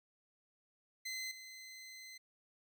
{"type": "tone with level steps", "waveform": "20% pulse", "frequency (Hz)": 2053, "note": "C7", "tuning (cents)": -33, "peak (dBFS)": [-35, -45], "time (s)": [1.05, 2.18], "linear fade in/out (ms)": 10, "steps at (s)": 1.31, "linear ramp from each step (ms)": 5, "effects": []}